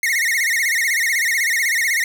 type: tone with vibrato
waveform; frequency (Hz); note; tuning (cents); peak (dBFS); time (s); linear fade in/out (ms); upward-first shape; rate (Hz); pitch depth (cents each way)
45% pulse; 2000; B6; +21; -16; 0.03-2.04; 2; sine; 16; 170
effects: none